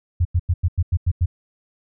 sine tone bursts, 87.31 Hz, F2, in tune, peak -14 dBFS, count 8, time 0.2-1.26 s, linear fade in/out 10 ms, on 52 ms, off 92 ms, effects none

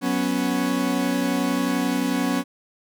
40% pulse chord, F# suspended fourth, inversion none, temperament equal with one note detuned, 185 / 245.9 / 277.2 Hz, F#3 / B3 / C#4, 0 / -7 / 0 cents, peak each -27 / -24 / -23 dBFS, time 0.01-2.44 s, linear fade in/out 50 ms, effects none

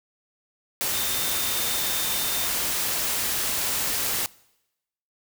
sine tone in noise, 3619 Hz, A7, 48 cents sharp, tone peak -33 dBFS, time 0.94-2.47 s, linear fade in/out 0 ms, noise white, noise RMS -26 dBFS, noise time 0.81-4.26 s, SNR -10 dB, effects noise-tail reverb RT60 0.9 s tail -23 dB re dry

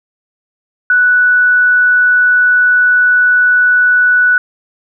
sine tone, 1480 Hz, F#6, in tune, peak -6 dBFS, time 0.9-4.38 s, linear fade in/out 2 ms, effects none

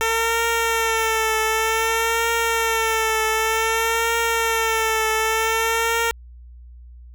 10% pulse tone with vibrato, 450 Hz, A4, 39 cents sharp, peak -10 dBFS, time 0.01-6.11 s, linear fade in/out 0 ms, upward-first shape triangle, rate 0.54 Hz, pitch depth 47 cents each way, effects added 60 Hz sine -39 dBFS peak until 7.14 s

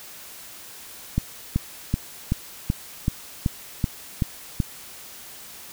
click train, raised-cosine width 5 ms, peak -8 dBFS, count 10, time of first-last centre 1.18-4.602 s, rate 2.63 Hz, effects white hiss -42 dBFS RMS until 5.72 s

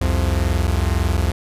45% pulse tone pair together, 65.4 / 87.3 Hz, C2 / F2, 0 / 0 cents, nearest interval perfect fourth, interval 500 cents, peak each -19 dBFS, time 0.01-1.32 s, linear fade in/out 5 ms, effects resampled to 32000 Hz

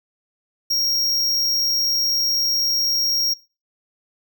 square tone, 5588 Hz, F8, in tune, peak -18 dBFS, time 0.7-3.34 s, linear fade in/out 10 ms, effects noise-tail reverb RT60 0.3 s tail -21 dB re dry

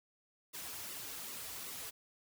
white noise with flanger, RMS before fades -45 dBFS, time 0.53-1.91 s, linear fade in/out 20 ms, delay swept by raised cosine 1.2 to 5.7 ms, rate 2.6 Hz, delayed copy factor -0.85, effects none

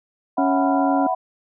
sine chord, E suspended second, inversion none, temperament just, 659.3 / 741.7 / 988.9 Hz, E5 / F#5 / B5, 0 / +4 / +2 cents, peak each -25 / -21 / -25 dBFS, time 0.37-1.15 s, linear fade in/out 10 ms
harmonic tone, 277.3 Hz, C#4, 1 cent sharp, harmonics 1 / 2 / 3 / 5, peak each -19 / -29 / -34 / -34 dBFS, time 0.38-1.07 s, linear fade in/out 5 ms
effects none

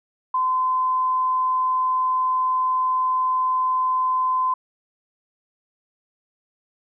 sine tone, 1026 Hz, C6, 34 cents flat, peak -18 dBFS, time 0.34-4.54 s, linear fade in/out 5 ms, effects none

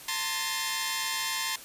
10% pulse tone cluster, 897 / 1049 / 1727 / 1901 / 2468 Hz, A5 / C6 / A6 / A#6 / D#7, +33 / +4 / -33 / +33 / -15 cents, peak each -27 / -24 / -27 / -30 / -31 dBFS, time 0.08-1.56 s, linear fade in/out 5 ms, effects white hiss -46 dBFS RMS until 1.64 s + resampled to 32000 Hz

